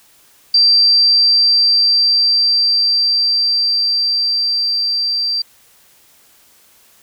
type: tone with level ramp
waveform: sine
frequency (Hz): 4699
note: D8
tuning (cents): 0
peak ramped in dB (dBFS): -7 to -15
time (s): 0.54-5.42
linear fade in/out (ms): 5
effects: white hiss -50 dBFS RMS until 7.02 s